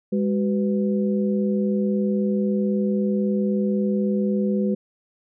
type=tone cluster; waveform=sine; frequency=204.5 / 374.3 / 498.1 Hz; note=G#3 / F#4 / B4; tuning=-26 / +20 / +15 cents; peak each=-20 / -27 / -28 dBFS; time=0.12-4.75 s; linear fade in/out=10 ms; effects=none